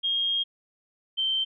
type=tone pair in turn; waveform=sine; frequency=3241 / 3118 Hz; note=G#7 / G7; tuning=-43 / -10 cents; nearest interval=minor second; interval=67 cents; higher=first; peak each=-23 / -23 dBFS; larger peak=neither; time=0.03-0.44 / 1.17-1.45 s; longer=first; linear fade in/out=20 ms; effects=none